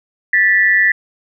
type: tone pair together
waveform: sine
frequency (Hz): 1764 / 1958.4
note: A6 / B6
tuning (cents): +4 / -15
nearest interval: major second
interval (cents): 181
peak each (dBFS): -12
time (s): 0.33-0.92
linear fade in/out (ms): 5
effects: none